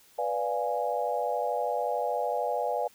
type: chord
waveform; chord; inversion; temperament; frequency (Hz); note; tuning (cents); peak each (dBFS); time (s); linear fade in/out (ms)
sine; B diminished seventh; none; equal; 493.9 / 587.3 / 698.5 / 830.6; B4 / D5 / F5 / Ab5; 0 / 0 / 0 / 0; -32; 0.18-2.88; 10
effects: white hiss -59 dBFS RMS until 2.94 s